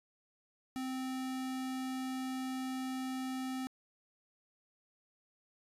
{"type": "tone", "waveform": "square", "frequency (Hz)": 260, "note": "C4", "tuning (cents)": -11, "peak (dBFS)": -37, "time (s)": [0.76, 3.67], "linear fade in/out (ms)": 0, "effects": ["resampled to 32000 Hz"]}